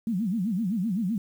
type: tone with vibrato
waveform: sine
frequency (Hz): 203.7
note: G#3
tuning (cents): -33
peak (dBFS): -24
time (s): 0.07-1.18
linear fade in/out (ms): 2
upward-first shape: sine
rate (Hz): 7.8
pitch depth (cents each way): 260
effects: 9-bit